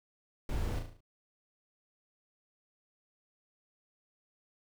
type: noise with echo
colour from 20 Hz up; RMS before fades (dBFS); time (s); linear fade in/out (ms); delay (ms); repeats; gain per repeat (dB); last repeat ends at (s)
brown; -35; 0.49-0.79; 2; 36; 6; -5; 1.006
effects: none